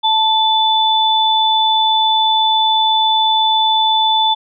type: tone pair together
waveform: sine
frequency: 880 / 3494 Hz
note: A5 / A7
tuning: 0 / -13 cents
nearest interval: 2 octaves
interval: 2387 cents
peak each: -13 / -14 dBFS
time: 0.03-4.35 s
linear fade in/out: 20 ms
effects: none